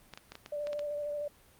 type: clicks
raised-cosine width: 0.2 ms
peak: -26 dBFS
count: 8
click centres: 0.137 / 0.175 / 0.32 / 0.354 / 0.461 / 0.671 / 0.731 / 0.793 s
type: tone with vibrato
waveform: sine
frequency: 587.3 Hz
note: D5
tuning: in tune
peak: -33 dBFS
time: 0.52-1.28 s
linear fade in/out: 5 ms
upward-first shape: square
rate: 13 Hz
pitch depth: 15 cents each way
effects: pink hiss -61 dBFS RMS until 1.59 s + Opus 32 kbps